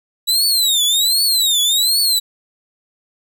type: tone with vibrato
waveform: sawtooth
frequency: 3900 Hz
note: B7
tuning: 23 cents flat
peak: -10 dBFS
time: 0.27-2.2 s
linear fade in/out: 20 ms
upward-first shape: triangle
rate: 1.3 Hz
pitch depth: 250 cents each way
effects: none